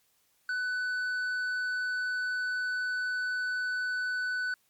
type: tone with tanh clipping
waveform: triangle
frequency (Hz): 1496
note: F#6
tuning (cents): +19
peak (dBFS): -30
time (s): 0.49-4.54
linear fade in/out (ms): 2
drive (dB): 10
effects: white hiss -70 dBFS RMS until 4.69 s + MP3 96 kbps